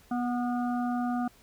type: harmonic tone with a mistuned harmonic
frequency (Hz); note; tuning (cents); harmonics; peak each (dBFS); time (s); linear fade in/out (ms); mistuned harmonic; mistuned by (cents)
244.2; B3; -19; 1 / 3 / 5 / 6; -28 / -33 / -40 / -44; 0.11-1.28; 5; 6; -23
effects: pink hiss -59 dBFS RMS until 1.42 s